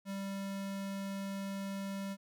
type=tone; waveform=square; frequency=196.2 Hz; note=G3; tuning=2 cents sharp; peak=-38 dBFS; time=0.05-2.17 s; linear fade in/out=50 ms; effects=none